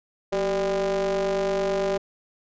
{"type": "ring-modulated tone", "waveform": "square", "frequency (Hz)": 102.7, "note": "G#2", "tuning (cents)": -19, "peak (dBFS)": -20, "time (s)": [0.32, 1.98], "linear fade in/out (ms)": 10, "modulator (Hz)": 489, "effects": ["resampled to 16000 Hz"]}